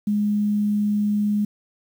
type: tone with quantisation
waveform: sine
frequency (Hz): 207.7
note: G#3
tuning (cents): 0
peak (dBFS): -18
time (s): 0.07-1.45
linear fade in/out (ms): 5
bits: 8
effects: none